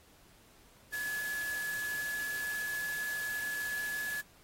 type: tone in noise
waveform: sine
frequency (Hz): 1704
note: G#6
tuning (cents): +44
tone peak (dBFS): -34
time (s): 0.92-4.22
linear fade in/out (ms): 20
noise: white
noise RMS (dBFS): -44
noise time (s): 0.92-4.22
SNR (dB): +7
effects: pink hiss -62 dBFS RMS until 4.43 s + AAC 48 kbps